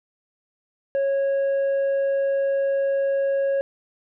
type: tone with tanh clipping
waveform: triangle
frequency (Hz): 550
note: C#5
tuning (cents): -14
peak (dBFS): -20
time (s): 0.95-3.61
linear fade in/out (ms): 0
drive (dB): 8
effects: none